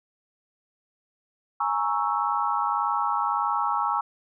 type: chord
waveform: sine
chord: A# half-diminished seventh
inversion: third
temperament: equal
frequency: 830.6 / 932.3 / 1108.7 / 1318.5 Hz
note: G#5 / A#5 / C#6 / E6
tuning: 0 / 0 / 0 / 0 cents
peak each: -28 dBFS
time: 1.6-4.01 s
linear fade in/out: 5 ms
effects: none

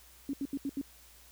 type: tone bursts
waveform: sine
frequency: 277.2 Hz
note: C#4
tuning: in tune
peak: -31 dBFS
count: 5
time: 0.29-0.814 s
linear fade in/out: 2 ms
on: 44 ms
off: 76 ms
effects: added 60 Hz sine -61 dBFS peak until 1.31 s + white hiss -58 dBFS RMS until 1.31 s

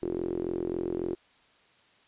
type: tone with band-pass filter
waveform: sawtooth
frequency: 43.65 Hz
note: F1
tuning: in tune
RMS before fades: -32 dBFS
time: 0.02-1.15 s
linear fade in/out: 0 ms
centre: 360 Hz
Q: 7.4
effects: white hiss -62 dBFS RMS until 2.07 s + resampled to 8000 Hz

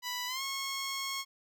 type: tone with pitch glide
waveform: 10% pulse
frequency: 987.8 to 1089.7 Hz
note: B5 to C#6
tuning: 0 to -30 cents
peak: -26 dBFS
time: 0.02-1.25 s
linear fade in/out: 50 ms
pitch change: +170 cents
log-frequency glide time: 0.27-0.42 s
effects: none

